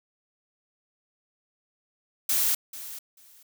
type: noise with echo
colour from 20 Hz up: blue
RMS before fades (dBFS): -24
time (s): 2.29-2.55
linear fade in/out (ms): 5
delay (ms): 440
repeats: 2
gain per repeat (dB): -15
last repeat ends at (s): 3.43
effects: none